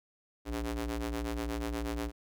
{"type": "ring-modulated tone", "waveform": "sawtooth", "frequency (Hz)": 113.9, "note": "A#2", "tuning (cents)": -40, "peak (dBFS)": -26, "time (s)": [0.45, 2.12], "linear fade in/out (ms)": 50, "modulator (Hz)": 175, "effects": []}